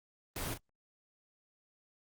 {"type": "noise with echo", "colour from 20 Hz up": "pink", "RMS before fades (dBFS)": -38, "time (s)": [0.36, 0.54], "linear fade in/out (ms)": 2, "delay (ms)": 36, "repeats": 1, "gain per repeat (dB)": -8, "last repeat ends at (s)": 0.576, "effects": ["Opus 24 kbps"]}